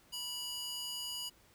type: tone with high-pass filter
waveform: square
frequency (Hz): 975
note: B5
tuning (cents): -23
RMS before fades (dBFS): -41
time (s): 0.12-1.3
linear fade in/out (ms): 20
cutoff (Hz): 3600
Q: 1.8
effects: pink hiss -65 dBFS RMS until 1.54 s